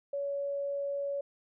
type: tone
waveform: sine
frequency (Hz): 563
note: C#5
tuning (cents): +27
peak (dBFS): -31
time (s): 0.13-1.21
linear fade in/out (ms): 5
effects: none